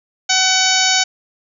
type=harmonic tone with a mistuned harmonic; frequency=753 Hz; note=F#5; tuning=30 cents sharp; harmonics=1 / 2 / 3 / 4 / 5 / 6 / 7 / 8 / 9; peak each=-21 / -21 / -21 / -21 / -21 / -21 / -21 / -21 / -21 dBFS; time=0.29-1.04 s; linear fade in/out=10 ms; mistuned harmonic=7; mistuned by=+38 cents; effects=none